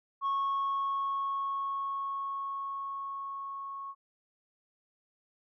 sine tone with level ramp, 1100 Hz, C#6, 14 cents flat, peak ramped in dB -25 to -38 dBFS, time 0.21-3.95 s, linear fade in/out 50 ms, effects tanh soft clip ceiling -26 dBFS

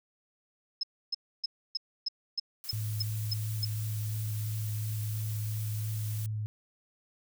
sine tone bursts, 5170 Hz, E8, 34 cents flat, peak -28 dBFS, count 10, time 0.81-3.65 s, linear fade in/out 5 ms, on 23 ms, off 290 ms
blue noise, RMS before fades -44 dBFS, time 2.64-6.26 s, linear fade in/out 0 ms
sine tone with vibrato, 107.3 Hz, A2, 43 cents flat, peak -31 dBFS, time 2.73-6.46 s, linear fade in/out 0 ms, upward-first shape sine, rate 2.9 Hz, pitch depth 14 cents each way
effects none

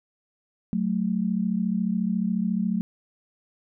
sine tone pair together, 185.85 / 220 Hz, F#3 / A3, +8 / 0 cents, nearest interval minor third, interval 292 cents, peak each -25 / -25 dBFS, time 0.73-2.81 s, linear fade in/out 0 ms, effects none

